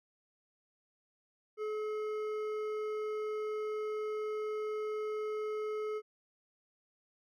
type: tone with hard clipping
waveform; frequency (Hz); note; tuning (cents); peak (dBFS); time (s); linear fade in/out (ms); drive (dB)
sine; 427.9; A4; -48; -36; 1.57-6.02; 50; 9
effects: none